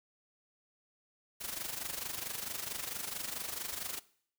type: noise with amplitude modulation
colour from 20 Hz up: white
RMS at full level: -37 dBFS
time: 1.4-4 s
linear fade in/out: 20 ms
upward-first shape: sine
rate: 24.5 Hz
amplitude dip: 70%
effects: noise-tail reverb RT60 0.6 s tail -20 dB re dry